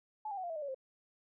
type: tone with pitch steps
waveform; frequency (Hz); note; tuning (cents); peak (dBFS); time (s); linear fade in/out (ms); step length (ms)
sine; 857 / 799.6 / 746.1 / 696.1 / 649.5 / 606 / 565.4 / 527.5; A5 / G5 / F#5 / F5 / E5 / D#5 / C#5 / C5; -46 / +34 / +14 / -6 / -26 / -46 / +34 / +14; -37; 0.25-0.746; 5; 62
effects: none